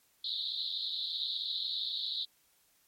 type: band-pass noise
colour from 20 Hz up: pink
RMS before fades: -36 dBFS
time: 0.24-2.25 s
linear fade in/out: 5 ms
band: 3600 to 4200 Hz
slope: 96 dB/octave
effects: white hiss -69 dBFS RMS until 2.87 s + MP3 64 kbps